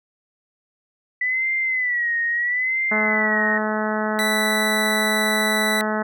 sine tone with vibrato, 1975.5 Hz, B6, in tune, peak -19 dBFS, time 1.21-3.58 s, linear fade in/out 5 ms, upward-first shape sine, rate 0.75 Hz, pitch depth 100 cents each way
harmonic tone, 214.8 Hz, A3, 41 cents flat, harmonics 1 / 2 / 3 / 4 / 5 / 6 / 7 / 8 / 9, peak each -25 / -29 / -27 / -29 / -33 / -31 / -30 / -33 / -35 dBFS, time 2.91-6.03 s, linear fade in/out 10 ms
30% pulse tone, 1975.5 Hz, B6, in tune, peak -18 dBFS, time 4.19-5.81 s, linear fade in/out 0 ms
effects none

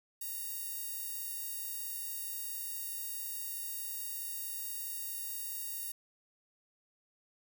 sawtooth tone with high-pass filter, 932.3 Hz, A#5, in tune, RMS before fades -40 dBFS, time 0.21-5.92 s, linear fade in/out 5 ms, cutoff 12000 Hz, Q 0.58, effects none

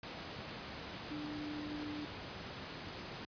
sine tone in noise, 298.4 Hz, D4, 28 cents sharp, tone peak -41 dBFS, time 1.11-2.05 s, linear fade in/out 2 ms, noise pink, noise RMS -45 dBFS, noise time 0.03-3.25 s, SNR +1 dB, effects high-pass 80 Hz 12 dB/octave + resampled to 11025 Hz

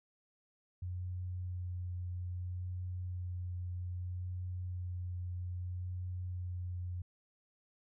sine tone with vibrato, 90 Hz, F#2, 47 cents flat, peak -37 dBFS, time 0.82-7.02 s, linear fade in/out 5 ms, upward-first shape sine, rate 0.62 Hz, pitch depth 12 cents each way, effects none

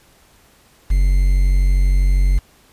triangle tone with quantisation, 46.25 Hz, F#1, in tune, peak -9 dBFS, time 0.9-2.39 s, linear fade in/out 10 ms, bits 6, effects pink hiss -52 dBFS RMS until 2.72 s + resampled to 32000 Hz

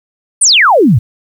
sine exponential sweep, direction down, 9820 to 97.2 Hz, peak -4 dBFS, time 0.41-0.99 s, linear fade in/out 10 ms, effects 7-bit

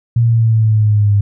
sine exponential sweep, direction down, 118.2 to 101 Hz, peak -8 dBFS, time 0.16-1.21 s, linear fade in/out 5 ms, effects none

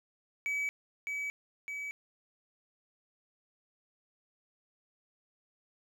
triangle tone with echo, 2283 Hz, D7, 50 cents flat, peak -29 dBFS, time 0.46-0.69 s, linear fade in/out 0 ms, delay 610 ms, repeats 2, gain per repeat -3 dB, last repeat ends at 1.91 s, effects none

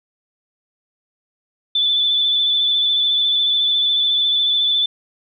sine tone with vibrato, 3499 Hz, A7, 10 cents flat, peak -14 dBFS, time 1.75-4.86 s, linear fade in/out 5 ms, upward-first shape square, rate 14 Hz, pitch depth 18 cents each way, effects none

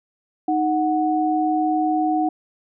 sine tone pair together, 311.1 / 738.4 Hz, D#4 / F#5, 0 / -4 cents, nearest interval octave + minor third, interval 1496 cents, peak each -20 dBFS, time 0.48-2.29 s, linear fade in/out 5 ms, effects none

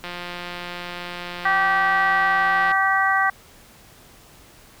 click train, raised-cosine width 0.3 ms, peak -16 dBFS, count 472, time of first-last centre 0.04-2.716 s, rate 176 Hz
harmonic tone, 386.9 Hz, G4, 23 cents flat, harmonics 2 / 3 / 4 / 5, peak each -22 / -22 / -22 / -22 dBFS, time 1.45-3.3 s, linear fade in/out 5 ms
effects pink hiss -49 dBFS RMS until 4.8 s

